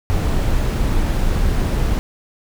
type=noise; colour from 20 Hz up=brown; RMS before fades=-17 dBFS; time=0.1-1.99 s; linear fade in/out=0 ms; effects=none